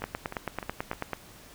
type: two click trains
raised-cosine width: 0.5 ms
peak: -21 / -15 dBFS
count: 4 / 11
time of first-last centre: 0.02-0.932 / 0.04-1.133 s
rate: 3.29 / 9.15 Hz
effects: pink hiss -51 dBFS RMS until 1.54 s